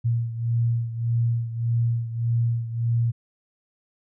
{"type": "beating tone pair", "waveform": "sine", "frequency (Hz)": [116.54, 118.24], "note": ["A#2", "A#2"], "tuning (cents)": [0, 25], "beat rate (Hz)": 1.7, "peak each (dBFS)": [-22, -27], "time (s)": [0.04, 3.12], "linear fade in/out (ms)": 20, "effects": []}